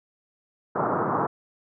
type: band-pass noise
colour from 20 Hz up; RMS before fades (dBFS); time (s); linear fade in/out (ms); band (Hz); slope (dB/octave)
white; -25; 0.75-1.27; 10; 110 to 1300; 48
effects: none